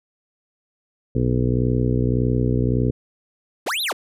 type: harmonic tone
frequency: 61.74 Hz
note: B1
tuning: in tune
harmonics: 1 / 2 / 3 / 4 / 5 / 6 / 7 / 8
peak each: -25 / -20 / -30 / -24 / -28 / -30 / -27 / -32 dBFS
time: 1.15-2.91 s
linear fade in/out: 5 ms
type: linear two-way sweep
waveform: square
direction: up then down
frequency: 140 to 4186 to 140 Hz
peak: -22 dBFS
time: 3.66-3.93 s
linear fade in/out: 10 ms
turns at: 3.82 s
effects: resampled to 32000 Hz